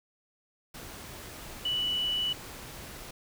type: tone in noise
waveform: sine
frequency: 2960 Hz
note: F#7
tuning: in tune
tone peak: -27 dBFS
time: 1.65-2.33 s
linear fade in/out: 5 ms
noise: pink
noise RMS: -44 dBFS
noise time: 0.74-3.11 s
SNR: +14 dB
effects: none